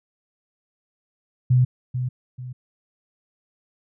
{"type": "tone with echo", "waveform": "sine", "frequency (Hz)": 126, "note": "B2", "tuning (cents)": 35, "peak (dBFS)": -13, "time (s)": [1.5, 1.65], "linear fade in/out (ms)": 10, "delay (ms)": 440, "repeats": 2, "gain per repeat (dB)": -9, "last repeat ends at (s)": 2.53, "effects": []}